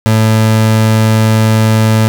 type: tone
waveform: 30% pulse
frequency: 110 Hz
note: A2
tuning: in tune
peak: -4 dBFS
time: 0.06-2.08 s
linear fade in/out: 0 ms
effects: none